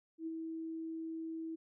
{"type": "tone with ADSR envelope", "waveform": "sine", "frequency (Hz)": 324.4, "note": "E4", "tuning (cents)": -28, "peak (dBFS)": -36, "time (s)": [0.18, 1.56], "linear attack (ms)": 87, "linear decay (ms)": 28, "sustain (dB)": -3, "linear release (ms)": 15, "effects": []}